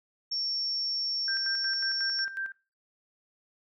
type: tone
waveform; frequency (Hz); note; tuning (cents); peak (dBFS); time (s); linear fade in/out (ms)
sine; 5470; F8; -37; -29; 0.31-2.25; 10
type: tone with tremolo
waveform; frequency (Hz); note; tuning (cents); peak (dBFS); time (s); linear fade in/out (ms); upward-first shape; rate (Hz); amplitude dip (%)
sine; 1576; G6; +9; -30; 1.28-2.52; 2; square; 5.5; 65
effects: noise-tail reverb RT60 0.3 s tail -19 dB re dry